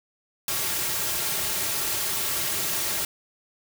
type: noise with comb filter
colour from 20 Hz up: white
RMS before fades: -27 dBFS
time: 0.48-3.05 s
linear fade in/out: 2 ms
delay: 4 ms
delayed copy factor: -0.6
effects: none